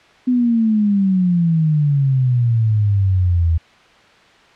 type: exponential sweep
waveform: sine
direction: down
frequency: 253.8 to 80.4 Hz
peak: -12 dBFS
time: 0.27-3.58 s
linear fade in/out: 10 ms
effects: white hiss -48 dBFS RMS until 4.55 s + low-pass 3000 Hz 12 dB/octave